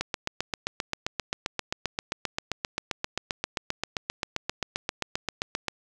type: click train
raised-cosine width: 0.2 ms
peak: -10 dBFS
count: 44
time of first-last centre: 0.01-5.683 s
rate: 7.58 Hz
effects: none